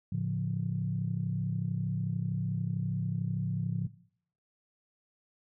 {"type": "chord", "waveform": "sine", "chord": "A augmented", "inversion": "none", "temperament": "equal with one note detuned", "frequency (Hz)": [110, 141.34, 174.61], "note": ["A2", "C#3", "E#3"], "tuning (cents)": [0, 34, 0], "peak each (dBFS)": -33, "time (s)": [0.12, 3.87], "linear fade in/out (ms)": 5, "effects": ["noise-tail reverb RT60 0.6 s tail -18 dB re dry", "tanh soft clip ceiling -19 dBFS"]}